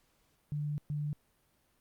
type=tone bursts at uneven times; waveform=sine; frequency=147.9 Hz; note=D3; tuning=13 cents sharp; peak=-32 dBFS; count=2; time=0.52-0.78 / 0.9-1.13 s; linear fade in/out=0 ms; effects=pink hiss -72 dBFS RMS until 1.8 s + Opus 48 kbps